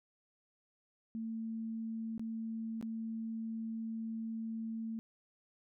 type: tone with dropouts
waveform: sine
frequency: 224.5 Hz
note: A3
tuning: 35 cents sharp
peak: -37 dBFS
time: 1.15-4.99 s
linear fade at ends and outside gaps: 0 ms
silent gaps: 2.179-2.195 / 2.812-2.826 s
effects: none